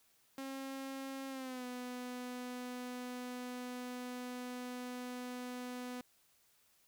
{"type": "tone with pitch glide", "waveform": "sawtooth", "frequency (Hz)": [269.4, 248.5], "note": ["C#4", "B3"], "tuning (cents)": [-49, 11], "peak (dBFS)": -38, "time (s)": [0.38, 6.01], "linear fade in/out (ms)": 2, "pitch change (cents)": -140, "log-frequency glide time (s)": [1.29, 1.65], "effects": ["white hiss -71 dBFS RMS until 6.87 s"]}